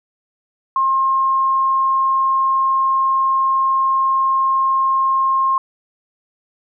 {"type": "tone", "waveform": "sine", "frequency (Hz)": 1067, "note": "C6", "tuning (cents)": 34, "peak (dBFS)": -13, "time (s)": [0.76, 5.58], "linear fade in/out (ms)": 2, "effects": []}